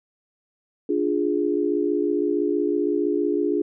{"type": "chord", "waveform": "sine", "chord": "D diminished", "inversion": "none", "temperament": "equal", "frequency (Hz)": [293.7, 349.2, 415.3], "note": ["D4", "F4", "Ab4"], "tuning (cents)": [0, 0, 0], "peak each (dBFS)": -24, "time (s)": [0.89, 3.62], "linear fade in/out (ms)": 5, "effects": []}